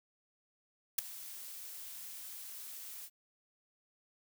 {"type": "noise with ADSR envelope", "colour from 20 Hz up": "blue", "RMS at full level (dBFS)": -26, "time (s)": [0.98, 3.1], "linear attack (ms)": 8, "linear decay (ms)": 5, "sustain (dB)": -21, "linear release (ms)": 54, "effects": []}